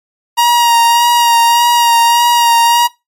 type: tone with vibrato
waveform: 45% pulse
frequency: 944 Hz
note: A#5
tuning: 22 cents sharp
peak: -6 dBFS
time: 0.37-2.88 s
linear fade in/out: 20 ms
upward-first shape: sine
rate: 1.7 Hz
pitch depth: 22 cents each way
effects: noise-tail reverb RT60 0.2 s tail -19 dB re dry + MP3 64 kbps